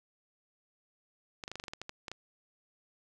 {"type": "clicks", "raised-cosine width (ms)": 0.2, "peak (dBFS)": -23, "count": 12, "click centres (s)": [1.438, 1.479, 1.516, 1.556, 1.599, 1.639, 1.682, 1.735, 1.816, 1.894, 2.082, 2.116], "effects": []}